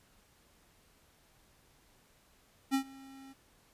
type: tone with ADSR envelope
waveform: square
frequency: 269.5 Hz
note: C#4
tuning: 49 cents flat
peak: -26 dBFS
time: 2.71-3.34 s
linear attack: 33 ms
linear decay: 89 ms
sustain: -24 dB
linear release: 25 ms
effects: pink hiss -66 dBFS RMS until 3.73 s + resampled to 32000 Hz